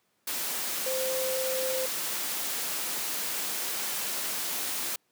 sine tone in noise, 520 Hz, C5, 11 cents flat, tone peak -29 dBFS, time 0.86-1.86 s, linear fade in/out 5 ms, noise white, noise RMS -32 dBFS, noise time 0.27-4.96 s, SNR 0 dB, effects pink hiss -72 dBFS RMS until 5.11 s + high-pass 200 Hz 12 dB/octave

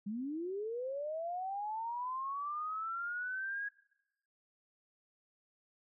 sine linear sweep, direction up, 194.8 to 1661.2 Hz, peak -36 dBFS, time 0.06-3.69 s, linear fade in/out 10 ms, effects noise-tail reverb RT60 1.0 s tail -24 dB re dry

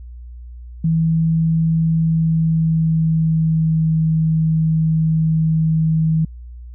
sine tone with pitch glide, 162.6 to 159.81 Hz, E3 to D#3, -23 to +47 cents, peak -13 dBFS, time 0.84-6.25 s, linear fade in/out 5 ms, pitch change -30 cents, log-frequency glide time 1.93-3.99 s, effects added 60 Hz sine -32 dBFS peak until 6.74 s

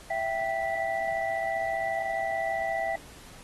sine tone cluster, 665 / 780 / 1969 Hz, E5 / G5 / B6, +15 / -9 / -6 cents, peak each -30 / -31 / -33 dBFS, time 0.1-2.96 s, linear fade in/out 5 ms, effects pink hiss -50 dBFS RMS until 3.43 s + AAC 32 kbps

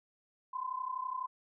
sine tone pair together, 1009 / 1041 Hz, B5 / C6, +37 / -9 cents, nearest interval minor second, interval 54 cents, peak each -38 / -38 dBFS, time 0.53-1.27 s, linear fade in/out 10 ms, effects none

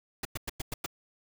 pink noise bursts, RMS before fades -34 dBFS, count 6, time 0.23-0.862 s, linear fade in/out 5 ms, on 22 ms, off 100 ms, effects none

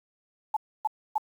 sine tone bursts, 862 Hz, A5, 36 cents flat, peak -22 dBFS, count 3, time 0.54-1.181 s, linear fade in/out 5 ms, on 27 ms, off 280 ms, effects 9-bit

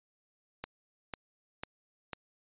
click train, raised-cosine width 0.3 ms, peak -21 dBFS, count 4, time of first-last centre 0.64-2.133 s, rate 2.01 Hz, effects resampled to 8000 Hz

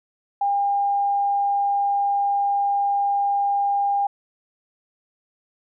sine tone, 804 Hz, G5, 44 cents sharp, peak -18 dBFS, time 0.41-4.07 s, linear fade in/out 5 ms, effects none

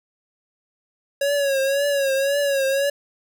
square tone with vibrato, 554.4 Hz, C#5, in tune, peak -19 dBFS, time 1.21-2.9 s, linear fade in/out 5 ms, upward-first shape triangle, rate 1.9 Hz, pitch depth 71 cents each way, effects none

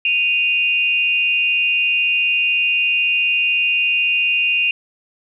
sine tone pair together, 2489 / 2783 Hz, D#7 / F7, 0 / -7 cents, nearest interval major second, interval 193 cents, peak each -17 / -17 dBFS, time 0.05-4.71 s, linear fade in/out 2 ms, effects none

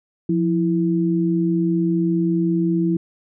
sine tone pair together, 174.72 / 329.6 Hz, F3 / E4, +1 / 0 cents, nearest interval major seventh, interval 1099 cents, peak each -19 dBFS, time 0.29-2.97 s, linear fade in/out 5 ms, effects none

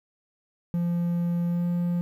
triangle tone with pitch glide, 172.6 to 174.3 Hz, F3 to F3, -20 to -3 cents, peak -21 dBFS, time 0.74-2.01 s, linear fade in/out 0 ms, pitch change +17 cents, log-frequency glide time 1.47-1.66 s, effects 10-bit

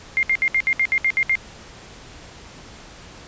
sine tone bursts, 2113 Hz, C7, 16 cents sharp, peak -15 dBFS, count 10, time 0.17-1.354 s, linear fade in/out 0 ms, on 59 ms, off 66 ms, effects pink hiss -42 dBFS RMS until 3.27 s + resampled to 16000 Hz

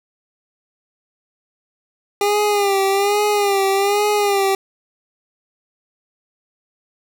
25% pulse tone with vibrato, 403 Hz, G4, 48 cents sharp, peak -11 dBFS, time 2.21-4.55 s, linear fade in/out 2 ms, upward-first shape sine, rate 1.2 Hz, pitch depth 63 cents each way, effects none

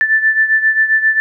sine beating tone pair, 1760 / 1767.5 Hz, A6 / A6, 0 / +7 cents, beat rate 7.5 Hz, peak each -11 / -16 dBFS, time 0.01-1.2 s, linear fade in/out 0 ms, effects none

